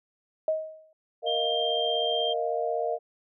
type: tone with exponential decay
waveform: sine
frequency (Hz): 630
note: D#5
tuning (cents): +21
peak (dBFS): -20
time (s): 0.48-0.93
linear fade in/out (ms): 2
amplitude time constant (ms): 96
type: chord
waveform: sine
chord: Bb suspended fourth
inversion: none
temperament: equal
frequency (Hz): 466.2 / 622.3 / 698.5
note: Bb4 / Eb5 / F5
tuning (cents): 0 / 0 / 0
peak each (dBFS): -30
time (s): 1.22-2.99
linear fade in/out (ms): 50
type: tone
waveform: sine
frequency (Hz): 3178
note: G7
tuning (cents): +23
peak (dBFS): -28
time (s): 1.26-2.34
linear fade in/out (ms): 20
effects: none